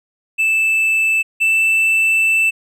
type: tone pair in turn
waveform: triangle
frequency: 2637 / 2652 Hz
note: E7 / E7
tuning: 0 / +10 cents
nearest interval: unison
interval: 10 cents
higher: second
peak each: -11 / -10 dBFS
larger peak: second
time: 0.38-1.23 / 1.4-2.51 s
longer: second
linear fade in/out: 20 ms
effects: none